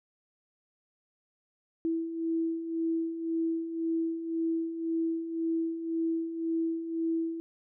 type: beating tone pair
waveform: sine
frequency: 327 / 328.9 Hz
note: E4 / E4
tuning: -14 / -4 cents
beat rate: 1.9 Hz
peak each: -36 / -29 dBFS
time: 1.85-7.4 s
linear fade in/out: 0 ms
effects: none